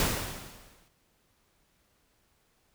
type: noise with exponential decay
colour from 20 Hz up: pink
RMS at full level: -25 dBFS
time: 0-0.88 s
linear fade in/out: 1 ms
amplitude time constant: 190 ms
effects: pink hiss -70 dBFS RMS until 2.74 s